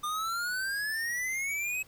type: exponential sweep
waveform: square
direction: up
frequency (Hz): 1200 to 2578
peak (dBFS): -31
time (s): 0.03-1.83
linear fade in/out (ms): 10
effects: pink hiss -58 dBFS RMS until 1.87 s